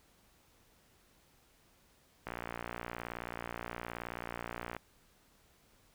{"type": "click train", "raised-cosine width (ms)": 0.5, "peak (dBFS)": -24, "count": 148, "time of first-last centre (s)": [2.27, 4.766], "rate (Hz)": 58.9, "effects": ["pink hiss -67 dBFS RMS until 5.94 s"]}